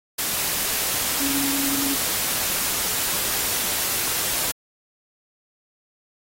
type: tone in noise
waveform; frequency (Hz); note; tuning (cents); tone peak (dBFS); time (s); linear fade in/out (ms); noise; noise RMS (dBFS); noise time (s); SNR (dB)
sine; 277.2; C#4; 0; -27; 1.2-1.95; 10; white; -24; 0.18-4.52; -6
effects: AAC 48 kbps